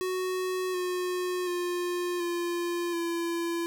square tone with pitch steps, 370 / 362 / 354.1 / 346.4 / 338.9 Hz, F#4 / F#4 / F4 / F4 / E4, 0 / -38 / +24 / -14 / +48 cents, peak -29 dBFS, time 0.01-3.66 s, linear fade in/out 0 ms, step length 730 ms, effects none

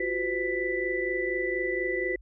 sine tone cluster, 350.4 / 374.6 / 508 / 1982 Hz, F4 / F#4 / B4 / B6, +6 / +21 / +49 / +6 cents, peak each -33 / -32 / -33 / -30 dBFS, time 0-2.16 s, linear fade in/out 5 ms, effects added 50 Hz sine -48 dBFS peak until 2.21 s

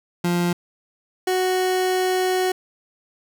30% pulse tone pair in turn, 174.61 / 370 Hz, F3 / F#4, 0 / 0 cents, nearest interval octave + minor second, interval 1300 cents, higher second, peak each -16 dBFS, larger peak neither, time 0.24-0.53 / 1.27-2.52 s, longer second, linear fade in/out 5 ms, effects none

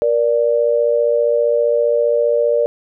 sine tone pair together, 472.2 / 587.3 Hz, A#4 / D5, +22 / 0 cents, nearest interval major third, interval 378 cents, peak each -15 dBFS, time 0.02-2.66 s, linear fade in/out 0 ms, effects none

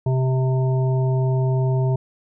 harmonic tone, 130.2 Hz, C3, 8 cents flat, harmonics 1 / 3 / 5 / 7, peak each -17 / -27 / -31 / -34 dBFS, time 0.06-1.96 s, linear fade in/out 5 ms, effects none

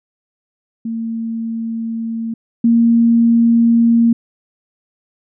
sine tone pair in turn, 227.3 / 232.2 Hz, A#3 / A#3, -43 / -7 cents, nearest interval unison, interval 36 cents, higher second, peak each -19 / -8 dBFS, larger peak second, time 0.85-2.34 / 2.64-4.13 s, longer neither, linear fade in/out 5 ms, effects none

